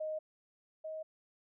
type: tone pair in turn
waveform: sine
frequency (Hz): 622.3 / 629.9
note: D#5 / D#5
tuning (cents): 0 / +21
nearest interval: unison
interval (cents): 21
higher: second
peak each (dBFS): -35 / -39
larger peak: first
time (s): 0-0.19 / 0.84-1.03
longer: neither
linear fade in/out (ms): 10
effects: none